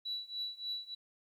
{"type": "tone with tremolo", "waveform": "sine", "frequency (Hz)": 3936, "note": "B7", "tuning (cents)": -7, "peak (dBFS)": -33, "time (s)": [0.05, 0.95], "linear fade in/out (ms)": 10, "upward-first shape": "triangle", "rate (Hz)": 3.4, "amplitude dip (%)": 95, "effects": ["tanh soft clip ceiling -30 dBFS", "12-bit"]}